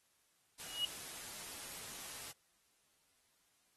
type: noise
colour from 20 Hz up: white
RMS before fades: -48 dBFS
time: 0.59-2.32 s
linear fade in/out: 10 ms
type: tone with exponential growth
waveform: sine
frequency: 2903 Hz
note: F#7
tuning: 34 cents flat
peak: -30 dBFS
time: 0.61-0.85 s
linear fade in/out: 2 ms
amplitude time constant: 52 ms
effects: white hiss -75 dBFS RMS until 3.76 s + AAC 32 kbps